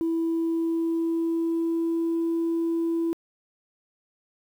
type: tone with pitch glide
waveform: sine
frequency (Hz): 329.6 to 332.7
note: E4 to E4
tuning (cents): 0 to +16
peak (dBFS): -21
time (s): 0.01-3.13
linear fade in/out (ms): 0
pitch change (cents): +16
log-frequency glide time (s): 0.12-2.39
effects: tanh soft clip ceiling -20 dBFS + 9-bit